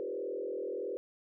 sine tone with frequency modulation, 440.8 Hz, A4, 3 cents sharp, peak -34 dBFS, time 0-0.97 s, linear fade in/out 0 ms, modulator 41.4 Hz, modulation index 2.1, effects none

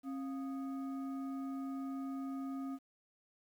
sine tone with frequency modulation, 269.2 Hz, C4, 49 cents sharp, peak -38 dBFS, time 0.03-2.79 s, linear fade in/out 50 ms, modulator 971 Hz, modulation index 0.39, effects 11-bit

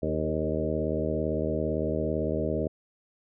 harmonic tone with a mistuned harmonic, 77.78 Hz, D#2, in tune, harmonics 1 / 2 / 3 / 4 / 5 / 6 / 7 / 8, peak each -34 / -34 / -34 / -34 / -34 / -34 / -34 / -34 dBFS, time 0.02-2.68 s, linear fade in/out 10 ms, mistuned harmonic 5, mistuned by +25 cents, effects none

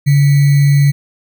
sine tone with sample-and-hold, 142.2 Hz, C#3, 45 cents sharp, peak -6 dBFS, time 0.06-0.92 s, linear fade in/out 20 ms, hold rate 2100 Hz, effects none

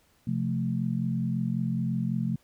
sine chord, F major, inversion second, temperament equal, 130.81 / 174.61 / 220 Hz, C3 / F3 / A3, 0 / 0 / 0 cents, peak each -30 dBFS, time 0.27-2.36 s, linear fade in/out 5 ms, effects pink hiss -65 dBFS RMS until 2.43 s

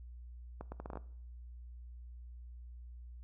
accelerating click train, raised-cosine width 1 ms, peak -29 dBFS, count 8, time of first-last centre 0.61-0.972 s, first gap 110 ms, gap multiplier 0.73, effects noise-tail reverb RT60 0.6 s tail -19 dB re dry + added 60 Hz sine -47 dBFS peak until 3.23 s

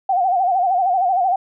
sine tone with vibrato, 740 Hz, F#5, in tune, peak -14 dBFS, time 0.09-1.36 s, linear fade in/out 5 ms, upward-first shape sine, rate 13 Hz, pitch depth 100 cents each way, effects none

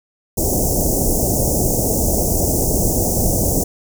pink band-stop noise, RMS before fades -17 dBFS, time 0.37-3.64 s, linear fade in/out 10 ms, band 740 to 5900 Hz, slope 48 dB/octave, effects none

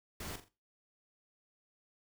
pink noise with echo, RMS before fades -43 dBFS, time 0.2-0.36 s, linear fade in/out 5 ms, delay 42 ms, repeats 3, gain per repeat -9 dB, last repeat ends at 0.486 s, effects noise-tail reverb RT60 0.3 s tail -18 dB re dry

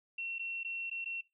sine tone with dropouts, 2720 Hz, F7, 46 cents flat, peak -36 dBFS, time 0.18-1.21 s, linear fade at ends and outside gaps 5 ms, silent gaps 0.384-0.393 / 0.633-0.646 / 0.899-0.912 / 1.045-1.057 s, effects noise-tail reverb RT60 0.2 s tail -17 dB re dry

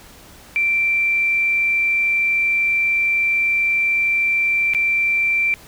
sine tone with dropouts, 2349 Hz, D7, in tune, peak -15 dBFS, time 0.56-5.54 s, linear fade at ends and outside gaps 0 ms, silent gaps 4.736-4.748 s, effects pink hiss -44 dBFS RMS until 5.67 s

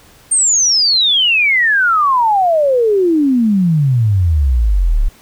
sine exponential sweep, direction down, 8870 to 32.7 Hz, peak -9 dBFS, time 0.31-5.09 s, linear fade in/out 10 ms, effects pink hiss -45 dBFS RMS until 5.21 s

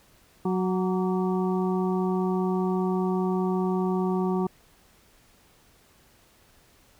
harmonic tone with a mistuned harmonic, 185 Hz, F#3, in tune, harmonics 1 / 2 / 4 / 5 / 6, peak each -25 / -27 / -35 / -36 / -38 dBFS, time 0.45-4.47 s, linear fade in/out 5 ms, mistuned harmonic 6, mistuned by +62 cents, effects pink hiss -59 dBFS RMS until 6.99 s

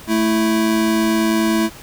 square tone pair together, 220 / 329.6 Hz, A3 / E4, 0 / 0 cents, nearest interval perfect fifth, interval 700 cents, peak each -18 dBFS, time 0.07-1.7 s, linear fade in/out 50 ms, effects pink hiss -39 dBFS RMS until 1.82 s

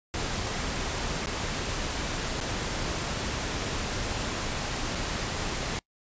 pink noise with dropouts, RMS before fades -31 dBFS, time 0.14-5.79 s, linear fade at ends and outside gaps 0 ms, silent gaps 1.26-1.27 / 2.403-2.411 / 4.95-4.954 s, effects noise-tail reverb RT60 0.1 s tail -25 dB re dry + resampled to 16000 Hz

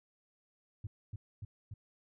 sine tone with echo, 103.83 Hz, G#2, in tune, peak -35 dBFS, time 0.84-0.87 s, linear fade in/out 5 ms, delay 290 ms, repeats 3, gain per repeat -2 dB, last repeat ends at 1.74 s, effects tanh soft clip ceiling -35 dBFS

